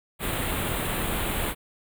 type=band-stop noise; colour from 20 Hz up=pink; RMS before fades=-28 dBFS; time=0.19-1.55 s; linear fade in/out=50 ms; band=3800 to 8100 Hz; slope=48 dB/octave; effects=none